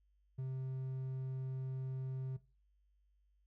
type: tone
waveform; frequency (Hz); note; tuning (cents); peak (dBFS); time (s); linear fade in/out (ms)
triangle; 131.2; C3; +5; -36; 0.38-2.37; 10
effects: noise-tail reverb RT60 0.3 s tail -17 dB re dry + added 50 Hz sine -70 dBFS peak until 3.46 s